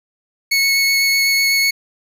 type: tone with vibrato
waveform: 25% pulse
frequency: 2200 Hz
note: C#7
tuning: 14 cents flat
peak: -9 dBFS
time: 0.51-1.71 s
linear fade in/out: 10 ms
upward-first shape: sine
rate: 8 Hz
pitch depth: 9 cents each way
effects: none